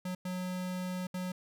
square tone bursts at uneven times, 182.7 Hz, F#3, 22 cents flat, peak -35 dBFS, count 3, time 0.05-0.15 / 0.25-1.07 / 1.14-1.32 s, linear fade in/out 5 ms, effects none

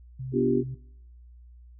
sine tone, 130 Hz, C3, 11 cents flat, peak -32 dBFS, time 0.19-0.75 s, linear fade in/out 10 ms
sine chord, G dominant seventh, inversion first, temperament equal, 246.9 / 293.7 / 349.2 / 392 Hz, B3 / D4 / F4 / G4, 0 / 0 / 0 / 0 cents, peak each -25 / -29 / -28 / -25 dBFS, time 0.32-0.64 s, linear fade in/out 50 ms
effects noise-tail reverb RT60 0.8 s tail -24 dB re dry + added 60 Hz sine -47 dBFS peak until 1.79 s

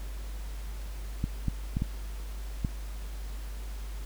clicks, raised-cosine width 5 ms, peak -16 dBFS, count 5, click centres 1.241 / 1.483 / 1.769 / 1.821 / 2.648 s, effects added 50 Hz sine -35 dBFS peak until 4.05 s + pink hiss -50 dBFS RMS until 4.05 s

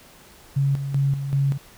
sine tone with tremolo, 138.59 Hz, C#3, in tune, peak -17 dBFS, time 0.56-1.58 s, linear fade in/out 10 ms, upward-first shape square, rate 2.6 Hz, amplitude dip 60%, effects pink hiss -49 dBFS RMS until 1.77 s

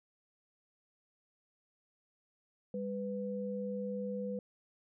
sine tone pair together, 200 / 496.7 Hz, G3 / B4, +35 / +10 cents, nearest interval octave + major third, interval 1575 cents, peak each -38 / -38 dBFS, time 2.74-4.39 s, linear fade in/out 2 ms, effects none

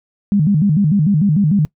sine tone with vibrato, 175.3 Hz, F3, 7 cents sharp, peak -10 dBFS, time 0.32-1.65 s, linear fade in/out 0 ms, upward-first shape square, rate 6.7 Hz, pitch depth 250 cents each way, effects noise-tail reverb RT60 0.1 s tail -23 dB re dry

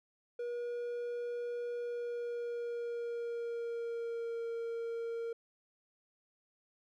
triangle tone with pitch glide, 480 to 462.6 Hz, B4 to A#4, -49 to -13 cents, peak -34 dBFS, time 0.39-5.33 s, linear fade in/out 5 ms, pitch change -64 cents, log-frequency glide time 1.74-4.47 s, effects none

